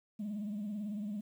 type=tone with vibrato; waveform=sine; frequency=207.7 Hz; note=G#3; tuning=in tune; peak=-34 dBFS; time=0.19-1.21 s; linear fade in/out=10 ms; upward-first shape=triangle; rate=18 Hz; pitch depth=99 cents each way; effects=tanh soft clip ceiling -34 dBFS + 11-bit